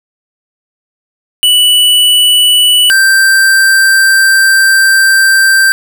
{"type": "tone pair in turn", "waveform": "square", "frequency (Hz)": [2960, 1568], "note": ["F#7", "G6"], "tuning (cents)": [0, 0], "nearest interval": "major seventh", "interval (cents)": 1100, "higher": "first", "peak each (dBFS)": -5, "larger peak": "neither", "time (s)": [[1.43, 2.9], [2.9, 5.72]], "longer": "second", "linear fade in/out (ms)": 0, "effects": []}